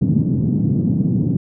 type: band-pass noise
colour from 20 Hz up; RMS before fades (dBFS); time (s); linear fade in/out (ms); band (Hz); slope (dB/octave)
white; -17; 0.01-1.37; 5; 120 to 220; 24
effects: none